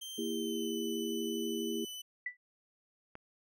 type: tone with pitch glide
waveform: sawtooth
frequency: 3138 to 2998 Hz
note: G7 to F#7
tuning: +1 to +22 cents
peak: -39 dBFS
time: 0.01-2.02 s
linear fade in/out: 10 ms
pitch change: -79 cents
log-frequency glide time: 0.23-0.78 s
type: chord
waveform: sine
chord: E diminished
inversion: second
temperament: equal with one note detuned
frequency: 233.1 / 329.6 / 401.9 Hz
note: Bb3 / E4 / G4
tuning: 0 / 0 / +43 cents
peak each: -38 dBFS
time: 0.18-1.85 s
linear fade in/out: 5 ms
type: tone with exponential decay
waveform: sine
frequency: 1975.5 Hz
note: B6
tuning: in tune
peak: -31 dBFS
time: 2.26-2.37 s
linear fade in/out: 5 ms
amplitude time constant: 23 ms
type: click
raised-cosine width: 0.5 ms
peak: -31 dBFS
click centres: 3.154 s
effects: none